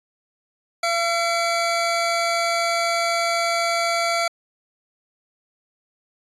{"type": "tone pair together", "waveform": "25% pulse", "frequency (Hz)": [680, 2284], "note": ["F5", "D7"], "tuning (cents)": [-46, -49], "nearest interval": "octave + major sixth", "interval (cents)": 2097, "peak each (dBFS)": [-17, -21], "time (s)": [0.83, 4.28], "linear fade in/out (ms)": 5, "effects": ["resampled to 24000 Hz"]}